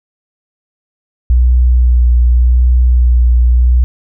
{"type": "tone with vibrato", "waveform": "sine", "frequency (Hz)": 61, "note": "B1", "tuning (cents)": -21, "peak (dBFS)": -5, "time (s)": [1.3, 3.84], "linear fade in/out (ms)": 0, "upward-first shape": "sine", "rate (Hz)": 0.87, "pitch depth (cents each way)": 21, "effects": []}